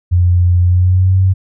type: tone with pitch glide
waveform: sine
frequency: 88.6 to 94.41 Hz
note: F2 to F#2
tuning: +25 to +35 cents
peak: -7 dBFS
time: 0.11-1.34 s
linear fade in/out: 20 ms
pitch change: +110 cents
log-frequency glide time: 0.62-1.17 s
effects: none